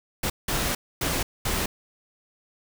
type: noise bursts at uneven times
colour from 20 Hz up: pink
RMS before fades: -26 dBFS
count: 4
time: 0.23-0.3 / 0.48-0.75 / 1.01-1.23 / 1.45-1.66 s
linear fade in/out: 5 ms
effects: none